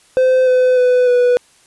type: tone with pitch steps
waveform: triangle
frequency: 515 / 507 / 499.2 / 491.5 Hz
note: C5 / B4 / B4 / B4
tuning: -28 / +45 / +19 / -8 cents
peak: -7 dBFS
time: 0.17-1.37 s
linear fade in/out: 0 ms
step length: 300 ms
effects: white hiss -51 dBFS RMS until 1.66 s + resampled to 24000 Hz